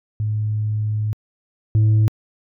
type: tone pair in turn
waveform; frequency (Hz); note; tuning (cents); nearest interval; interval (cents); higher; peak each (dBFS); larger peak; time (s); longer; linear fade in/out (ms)
sine; 106.9 / 108.14; A2 / A2; -49 / -30; unison; 19; second; -18 / -9; second; 0.2-1.13 / 1.75-2.08; first; 0
effects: tanh soft clip ceiling -11 dBFS